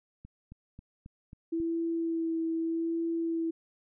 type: click train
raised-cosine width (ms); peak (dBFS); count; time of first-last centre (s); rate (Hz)
5; -34; 6; 0.25-1.601; 3.7
type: tone with vibrato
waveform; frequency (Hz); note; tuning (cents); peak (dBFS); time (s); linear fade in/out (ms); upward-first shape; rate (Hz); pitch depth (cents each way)
sine; 329.6; E4; 0; -28; 1.52-3.51; 10; sine; 0.81; 16
effects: none